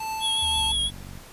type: tone with tremolo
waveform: square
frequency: 880 Hz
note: A5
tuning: in tune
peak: -28 dBFS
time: 0-0.72 s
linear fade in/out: 5 ms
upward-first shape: triangle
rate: 2.1 Hz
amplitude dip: 50%
type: tone with vibrato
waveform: square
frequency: 3319 Hz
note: G#7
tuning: 2 cents flat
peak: -23 dBFS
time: 0.2-0.91 s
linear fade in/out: 50 ms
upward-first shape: triangle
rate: 6.1 Hz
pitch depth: 31 cents each way
type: linear sweep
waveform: triangle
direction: down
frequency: 82.41 to 52.8 Hz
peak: -31 dBFS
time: 0.42-0.89 s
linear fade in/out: 5 ms
type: click train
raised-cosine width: 5 ms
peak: -30 dBFS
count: 30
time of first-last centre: 0.56-1.176 s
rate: 47.1 Hz
effects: pink hiss -46 dBFS RMS until 1.32 s + resampled to 32000 Hz